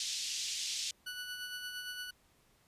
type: band-pass noise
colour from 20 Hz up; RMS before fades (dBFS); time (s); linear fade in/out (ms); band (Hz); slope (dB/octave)
white; -38; 0-0.91; 2; 2900 to 6700; 24
type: tone with tremolo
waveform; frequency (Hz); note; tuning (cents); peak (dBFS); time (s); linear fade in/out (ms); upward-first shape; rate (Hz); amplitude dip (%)
20% pulse; 1480; F#6; 0; -34; 1.06-2.11; 10; sine; 8.7; 40
effects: pink hiss -69 dBFS RMS until 2.67 s + resampled to 32000 Hz